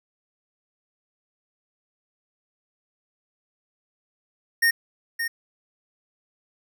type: tone with echo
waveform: square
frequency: 1845 Hz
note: A#6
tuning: 18 cents flat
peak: -17 dBFS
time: 4.62-4.71 s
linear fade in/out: 10 ms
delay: 570 ms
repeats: 1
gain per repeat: -8 dB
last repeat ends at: 5.28 s
effects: none